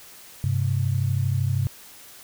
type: tone pair together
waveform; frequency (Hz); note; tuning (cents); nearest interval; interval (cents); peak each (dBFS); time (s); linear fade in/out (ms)
sine; 98.34 / 131.1; G2 / C3; +6 / +4; perfect fourth; 498; -23; 0.44-1.67; 0
effects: white hiss -46 dBFS RMS until 2.23 s